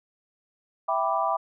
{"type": "chord", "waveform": "sine", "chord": "E minor seventh", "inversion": "none", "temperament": "equal", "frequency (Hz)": [659.3, 784, 987.8, 1174.7], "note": ["E5", "G5", "B5", "D6"], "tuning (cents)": [0, 0, 0, 0], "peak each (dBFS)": -28, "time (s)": [0.88, 1.37], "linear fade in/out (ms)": 10, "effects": []}